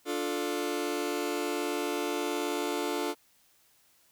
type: chord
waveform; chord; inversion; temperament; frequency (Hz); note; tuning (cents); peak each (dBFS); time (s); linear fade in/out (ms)
sawtooth; D minor; none; just; 293.7 / 352.4 / 440.5; D4 / F4 / A4; 0 / +16 / +2; -30; 0.05-3.15; 50
effects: white hiss -65 dBFS RMS until 4.11 s